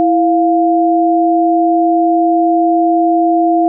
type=tone pair together; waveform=sine; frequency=330.8 / 701 Hz; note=E4 / F5; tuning=+6 / +6 cents; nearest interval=octave + minor second; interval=1300 cents; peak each=-11 dBFS; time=0-3.68 s; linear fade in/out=0 ms; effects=none